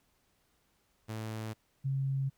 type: tone pair in turn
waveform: sawtooth / sine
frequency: 110 / 135.58 Hz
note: A2 / C#3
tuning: 0 / -38 cents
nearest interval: major third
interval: 362 cents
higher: second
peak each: -33 / -29 dBFS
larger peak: second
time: 1.08-1.54 / 1.84-2.3 s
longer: neither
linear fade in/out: 20 ms
effects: pink hiss -73 dBFS RMS until 2.37 s